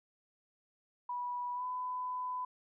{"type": "tone with pitch glide", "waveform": "sine", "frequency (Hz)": [979, 1002.5], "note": ["B5", "B5"], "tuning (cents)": [-15, 26], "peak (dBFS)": -35, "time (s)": [1.09, 2.45], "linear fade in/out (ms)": 5, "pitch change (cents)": 41, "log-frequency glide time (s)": [1.54, 1.64], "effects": []}